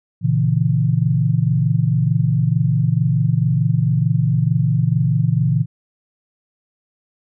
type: chord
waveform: sine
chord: A# diminished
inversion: none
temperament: equal with one note detuned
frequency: 116.54 / 138.59 / 163.2 Hz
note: A#2 / C#3 / E3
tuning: 0 / 0 / -17 cents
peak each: -18 dBFS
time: 0.21-5.66 s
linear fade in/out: 50 ms
effects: none